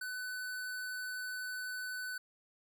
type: tone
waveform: square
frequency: 1502 Hz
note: F#6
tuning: 26 cents sharp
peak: -39 dBFS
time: 0.01-2.18 s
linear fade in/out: 5 ms
effects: none